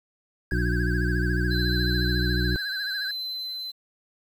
triangle tone with vibrato, 1594 Hz, G6, 28 cents sharp, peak -28 dBFS, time 0.51-3.11 s, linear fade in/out 2 ms, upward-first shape sine, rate 14 Hz, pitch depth 84 cents each way
harmonic tone, 60.3 Hz, B1, 41 cents flat, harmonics 1 / 2 / 3 / 5 / 6, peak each -25 / -28 / -30 / -32 / -33 dBFS, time 0.52-2.56 s, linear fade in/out 0 ms
triangle tone with tremolo, 4055 Hz, B7, 45 cents sharp, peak -28 dBFS, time 1.5-3.72 s, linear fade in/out 20 ms, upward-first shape sine, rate 0.77 Hz, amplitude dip 25%
effects 9-bit

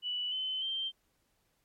sine tone with pitch steps, 2960 / 3050 / 3143 Hz, F#7 / G7 / G7, 0 / -48 / +4 cents, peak -32 dBFS, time 0.02-0.92 s, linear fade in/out 50 ms, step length 300 ms, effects pink hiss -75 dBFS RMS until 1.64 s + MP3 64 kbps

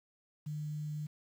sine tone with quantisation, 150.7 Hz, D3, 45 cents sharp, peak -36 dBFS, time 0.46-1.07 s, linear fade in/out 10 ms, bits 10, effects none

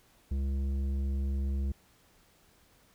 sine tone with tanh clipping, 68.3 Hz, C#2, 25 cents flat, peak -30 dBFS, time 0.31-1.72 s, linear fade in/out 5 ms, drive 10 dB, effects pink hiss -64 dBFS RMS until 2.94 s

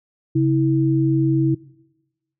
sine tone pair together, 136.4 / 324.4 Hz, C#3 / E4, -28 / -28 cents, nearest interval octave + minor third, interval 1500 cents, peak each -17 dBFS, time 0.35-1.55 s, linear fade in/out 10 ms, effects noise-tail reverb RT60 1.0 s tail -21 dB re dry

